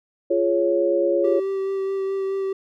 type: chord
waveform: sine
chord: Db major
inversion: first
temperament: just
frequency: 346.5 / 415.8 / 554.4 Hz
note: F4 / Ab4 / Db5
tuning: -14 / +2 / 0 cents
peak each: -21 / -24 / -20 dBFS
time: 0.3-1.4 s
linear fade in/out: 10 ms
type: tone with vibrato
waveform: triangle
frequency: 388 Hz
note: G4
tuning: 18 cents flat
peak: -20 dBFS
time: 1.24-2.53 s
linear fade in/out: 5 ms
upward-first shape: sine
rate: 4.7 Hz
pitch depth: 11 cents each way
effects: none